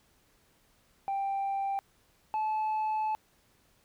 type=tone pair in turn; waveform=sine; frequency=787 / 865.3 Hz; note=G5 / A5; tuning=+7 / -29 cents; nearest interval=major second; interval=164 cents; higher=second; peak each=-27 / -25 dBFS; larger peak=second; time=1.08-1.79 / 2.34-3.15 s; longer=second; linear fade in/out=0 ms; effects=tanh soft clip ceiling -27 dBFS + pink hiss -67 dBFS RMS until 3.84 s